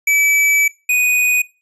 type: tone pair in turn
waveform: square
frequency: 2300 / 2483 Hz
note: D7 / D#7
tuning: -37 / -4 cents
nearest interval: minor second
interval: 133 cents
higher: second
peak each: -12 / -13 dBFS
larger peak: first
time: 0.07-0.68 / 0.89-1.42 s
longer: first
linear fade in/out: 5 ms
effects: noise-tail reverb RT60 0.3 s tail -21 dB re dry + resampled to 32000 Hz